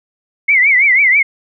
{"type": "tone with vibrato", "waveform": "sine", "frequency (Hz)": 2138, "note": "C7", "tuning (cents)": 37, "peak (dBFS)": -7, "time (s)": [0.48, 1.23], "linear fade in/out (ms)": 10, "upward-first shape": "triangle", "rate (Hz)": 6.1, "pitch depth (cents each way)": 170, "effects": []}